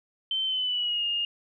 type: tone with pitch glide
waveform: sine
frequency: 3093 to 2836 Hz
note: G7 to F7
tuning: -24 to +26 cents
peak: -25 dBFS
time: 0.31-1.25 s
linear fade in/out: 2 ms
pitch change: -150 cents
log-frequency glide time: 0.45-1.05 s
effects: none